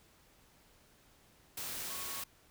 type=tone in noise; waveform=sine; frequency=1105 Hz; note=C#6; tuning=6 cents flat; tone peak=-50 dBFS; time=1.9-2.22 s; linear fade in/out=5 ms; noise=white; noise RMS=-41 dBFS; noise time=1.57-2.24 s; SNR=-12 dB; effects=pink hiss -65 dBFS RMS until 2.5 s